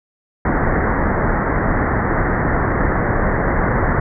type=low-pass noise; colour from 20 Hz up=pink; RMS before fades=-17 dBFS; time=0.45-4 s; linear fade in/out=5 ms; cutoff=2000 Hz; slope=96 dB/octave; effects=none